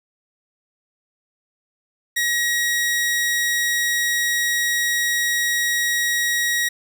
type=tone; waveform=sawtooth; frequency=1900 Hz; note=A#6; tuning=33 cents sharp; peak=-15 dBFS; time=2.16-6.69 s; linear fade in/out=10 ms; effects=none